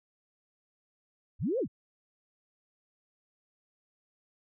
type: linear two-way sweep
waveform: sine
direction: up then down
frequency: 47.01 to 554.4 to 65.9 Hz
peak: -27 dBFS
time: 1.39-1.68 s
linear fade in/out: 50 ms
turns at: 1.59 s
effects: none